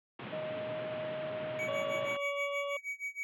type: band-pass noise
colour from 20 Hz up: pink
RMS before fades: -44 dBFS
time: 0.19-2.17 s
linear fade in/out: 5 ms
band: 110 to 3300 Hz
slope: 48 dB/octave
type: tone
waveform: sine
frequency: 622.3 Hz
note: D#5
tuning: in tune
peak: -36 dBFS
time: 0.32-2.06 s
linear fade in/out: 10 ms
type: tone with tremolo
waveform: triangle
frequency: 2263 Hz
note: C#7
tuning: 35 cents sharp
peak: -32 dBFS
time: 1.59-3.23 s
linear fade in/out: 0 ms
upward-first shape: sine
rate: 6.3 Hz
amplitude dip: 95%
type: harmonic tone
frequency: 566 Hz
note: C#5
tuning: 36 cents sharp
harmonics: 1 / 2 / 4 / 5 / 6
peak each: -35 / -41 / -47 / -49 / -51 dBFS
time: 1.68-2.77 s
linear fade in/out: 5 ms
effects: none